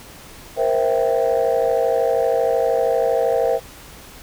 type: chord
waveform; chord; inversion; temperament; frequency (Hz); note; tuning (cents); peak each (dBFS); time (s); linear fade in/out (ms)
sine; C dominant seventh; third; equal with one note detuned; 470.5 / 523.3 / 659.3 / 784; Bb4 / C5 / E5 / G5; +16 / 0 / 0 / 0; -19 / -19 / -20 / -24; 0.56-3.6; 50
effects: tanh soft clip ceiling -9 dBFS + pink hiss -41 dBFS RMS until 4.22 s